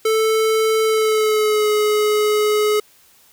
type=tone with pitch glide; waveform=square; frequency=440 to 422.6 Hz; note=A4 to G#4; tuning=0 to +30 cents; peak=-15 dBFS; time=0.05-2.8 s; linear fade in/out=5 ms; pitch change=-70 cents; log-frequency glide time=0.84-1.7 s; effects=white hiss -52 dBFS RMS until 3.32 s